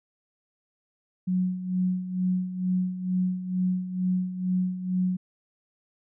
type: tone with tremolo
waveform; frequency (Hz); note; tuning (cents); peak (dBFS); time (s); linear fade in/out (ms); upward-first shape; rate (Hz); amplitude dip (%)
sine; 183.4; F#3; -15; -21; 1.27-5.17; 10; sine; 2.2; 70
effects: none